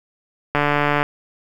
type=click train; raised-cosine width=0.5 ms; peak=-3 dBFS; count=71; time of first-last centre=0.55-1.029 s; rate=146 Hz; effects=7-bit